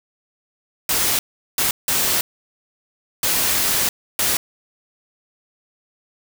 white noise bursts at uneven times, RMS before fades -19 dBFS, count 5, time 0.89-1.19 / 1.58-1.71 / 1.88-2.21 / 3.23-3.89 / 4.19-4.37 s, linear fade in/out 2 ms, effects none

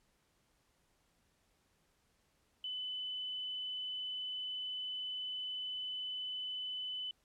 sine tone, 3009 Hz, F#7, 28 cents sharp, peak -38 dBFS, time 2.64-7.11 s, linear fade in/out 2 ms, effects pink hiss -75 dBFS RMS until 7.24 s + low-pass 12000 Hz 12 dB/octave

